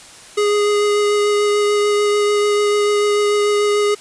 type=tone with vibrato; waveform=square; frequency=413.8 Hz; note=G#4; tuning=6 cents flat; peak=-14 dBFS; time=0.37-3.95 s; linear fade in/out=10 ms; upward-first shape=triangle; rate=6.8 Hz; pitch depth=12 cents each way; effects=white hiss -40 dBFS RMS until 4 s + resampled to 22050 Hz